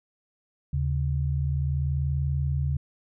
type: tone pair together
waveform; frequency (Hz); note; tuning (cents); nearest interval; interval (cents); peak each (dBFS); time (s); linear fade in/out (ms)
sine; 77.2 / 137.74; D#2 / C#3; -13 / -11; minor seventh; 1002; -26; 0.73-2.77; 5
effects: none